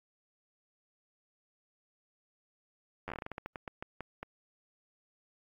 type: slowing click train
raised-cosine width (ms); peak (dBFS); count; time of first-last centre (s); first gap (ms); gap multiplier
0.5; -24; 17; 3.08-4.23; 10; 1.23
effects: AAC 64 kbps